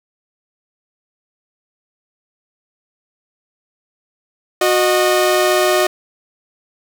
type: tone pair together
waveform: sawtooth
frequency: 365.6 / 615.2 Hz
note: F#4 / D#5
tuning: -21 / -20 cents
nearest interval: major sixth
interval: 901 cents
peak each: -11 dBFS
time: 4.61-5.87 s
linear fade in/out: 5 ms
effects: none